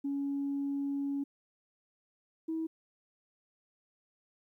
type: tone pair in turn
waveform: sine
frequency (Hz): 280 / 322.4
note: C#4 / E4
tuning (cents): +18 / -38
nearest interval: major second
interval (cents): 244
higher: second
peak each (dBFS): -30 / -31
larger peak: first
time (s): 0.04-1.24 / 2.48-2.67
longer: first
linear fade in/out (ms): 10
effects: tanh soft clip ceiling -27 dBFS + 12-bit